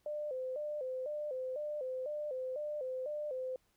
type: tone with vibrato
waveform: sine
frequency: 554.4 Hz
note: C#5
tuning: in tune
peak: -36 dBFS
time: 0.06-3.56 s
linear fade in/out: 2 ms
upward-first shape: square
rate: 2 Hz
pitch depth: 130 cents each way
effects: pink hiss -75 dBFS RMS until 3.76 s